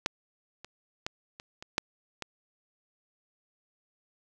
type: clicks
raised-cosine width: 0.2 ms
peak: -9 / -26 / -15 / -26 / -25 / -8 / -18 dBFS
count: 7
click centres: 0.061 / 0.646 / 1.065 / 1.399 / 1.625 / 1.781 / 2.223 s
effects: none